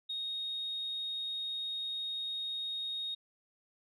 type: tone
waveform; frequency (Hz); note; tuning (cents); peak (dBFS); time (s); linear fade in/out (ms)
sine; 3729; A#7; 0; -34; 0.09-3.15; 10
effects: tanh soft clip ceiling -30 dBFS